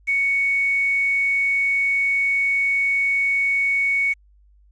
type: tone with quantisation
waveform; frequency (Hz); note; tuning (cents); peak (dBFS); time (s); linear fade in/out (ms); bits
sine; 2225; C#7; +6; -17; 0.07-4.14; 20; 7
effects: added 50 Hz sine -51 dBFS peak until 4.71 s + resampled to 22050 Hz